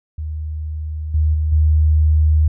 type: tone with level steps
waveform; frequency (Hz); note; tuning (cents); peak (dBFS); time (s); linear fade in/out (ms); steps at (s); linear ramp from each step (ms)
sine; 77.2; D#2; -13; -22 / -12 / -15 / -10; 0.18-2.48; 5; 1.14 / 1.34 / 1.52; 5
effects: none